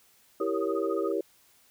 sine tone with tremolo, 1244.5 Hz, D#6, in tune, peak -33 dBFS, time 0.4-1.12 s, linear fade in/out 5 ms, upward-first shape sine, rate 14 Hz, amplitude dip 100%
sine chord, E diminished seventh, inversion none, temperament equal, 329.6 / 392 / 466.2 / 554.4 Hz, E4 / G4 / Bb4 / Db5, 0 / 0 / 0 / 0 cents, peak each -32 / -30 / -32 / -34 dBFS, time 0.4-1.21 s, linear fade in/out 5 ms
effects white hiss -62 dBFS RMS until 1.7 s

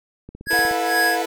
click train, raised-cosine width 3 ms, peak -24 dBFS, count 8, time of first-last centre 0.29-0.712 s, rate 16.6 Hz
square tone with tremolo, 1661.2 Hz, G#6, in tune, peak -17 dBFS, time 0.46-1.19 s, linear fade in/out 50 ms, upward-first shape sine, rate 2.2 Hz, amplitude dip 95%
sawtooth chord, E suspended fourth, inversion none, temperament equal with one note detuned, 329.6 / 440 / 489.6 Hz, E4 / A4 / B4, 0 / 0 / -15 cents, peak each -24 dBFS, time 0.5-1.26 s, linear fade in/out 10 ms
triangle tone with vibrato, 719 Hz, F#5, 50 cents flat, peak -20 dBFS, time 0.53-1.23 s, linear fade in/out 10 ms, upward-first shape sine, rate 2.9 Hz, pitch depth 10 cents each way
effects none

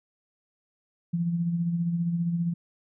sine tone with tremolo, 170.5 Hz, F3, 41 cents flat, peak -22 dBFS, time 1.13-2.54 s, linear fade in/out 10 ms, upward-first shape sine, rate 15 Hz, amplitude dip 45%, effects none

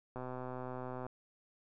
click train, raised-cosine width 1 ms, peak -29 dBFS, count 116, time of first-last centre 0.16-1.066 s, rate 127 Hz, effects none

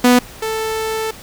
sawtooth tone pair in turn, 246.9 / 441.1 Hz, B3 / A4, 0 / +4 cents, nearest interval minor seventh, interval 1004 cents, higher second, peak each -4 / -15 dBFS, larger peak first, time 0.04-0.19 / 0.42-1.11 s, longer second, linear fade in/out 5 ms, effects pink hiss -37 dBFS RMS until 1.22 s

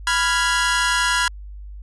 sawtooth chord, F diminished, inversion second, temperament equal with one note detuned, 990.6 / 1396.9 / 1661.2 Hz, Cb6 / F6 / Ab6, +5 / 0 / 0 cents, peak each -18 dBFS, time 0.07-1.28 s, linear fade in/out 2 ms, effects added 50 Hz sine -33 dBFS peak until 1.82 s + resampled to 24000 Hz

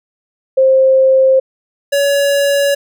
sine / square tone pair in turn, 528 / 564.5 Hz, C5 / C#5, +16 / +31 cents, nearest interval minor second, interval 115 cents, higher second, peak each -6 / -11 dBFS, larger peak first, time 0.57-1.4 / 1.92-2.75 s, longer neither, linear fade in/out 10 ms, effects none

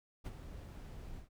brown noise with ADSR envelope, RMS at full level -39 dBFS, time 0.24-1.29 s, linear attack 25 ms, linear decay 35 ms, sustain -9 dB, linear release 120 ms, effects none

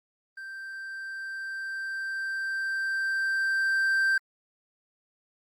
triangle tone with level ramp, 1568 Hz, G6, in tune, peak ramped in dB -36 to -19 dBFS, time 0.37-4.18 s, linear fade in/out 5 ms, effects Opus 32 kbps

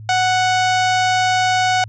sawtooth tone, 740 Hz, F#5, in tune, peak -10 dBFS, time 0.09-1.84 s, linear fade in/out 2 ms, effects added 108 Hz sine -32 dBFS peak until 1.88 s + resampled to 16000 Hz

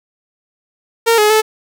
sawtooth tone with pitch steps, 460.1 / 422.5 / 434.8 Hz, A#4 / G#4 / A4, -23 / +30 / -21 cents, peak -5 dBFS, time 1.06-1.42 s, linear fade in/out 20 ms, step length 120 ms, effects none

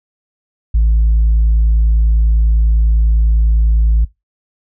sine tone, 55 Hz, A1, in tune, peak -6 dBFS, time 0.74-4.05 s, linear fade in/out 10 ms, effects noise-tail reverb RT60 0.2 s tail -22 dB re dry + tanh soft clip ceiling -6 dBFS

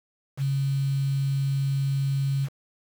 sine tone with quantisation, 137.5 Hz, C#3, 14 cents flat, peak -22 dBFS, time 0.37-2.49 s, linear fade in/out 50 ms, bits 7, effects none

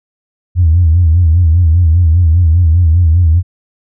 sine tone with vibrato, 84 Hz, E2, 33 cents sharp, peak -4 dBFS, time 0.55-3.43 s, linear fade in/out 50 ms, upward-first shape sine, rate 5 Hz, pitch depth 120 cents each way, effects tanh soft clip ceiling 0 dBFS

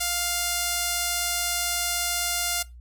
sawtooth tone with band-pass filter, 701 Hz, F5, 6 cents sharp, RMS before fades -27 dBFS, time 0-2.63 s, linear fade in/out 10 ms, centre 10000 Hz, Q 0.57, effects noise-tail reverb RT60 0.2 s tail -19 dB re dry + added 60 Hz sine -42 dBFS peak until 2.8 s

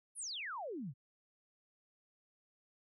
sine exponential sweep, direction down, 11320 to 116.54 Hz, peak -40 dBFS, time 0.15-0.94 s, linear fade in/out 50 ms, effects none

